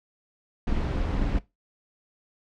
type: noise with amplitude modulation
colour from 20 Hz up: brown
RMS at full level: -23 dBFS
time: 0.67-1.39 s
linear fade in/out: 5 ms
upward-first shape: sine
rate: 243 Hz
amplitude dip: 60%
effects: noise-tail reverb RT60 0.2 s tail -18 dB re dry + low-pass 4000 Hz 12 dB/octave